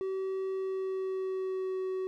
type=tone with pitch glide; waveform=triangle; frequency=381.9 to 375.6 Hz; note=G4 to F#4; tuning=-45 to +26 cents; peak=-29 dBFS; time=0.01-2.07 s; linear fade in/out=0 ms; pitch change=-29 cents; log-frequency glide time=0.52-1.8 s; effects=none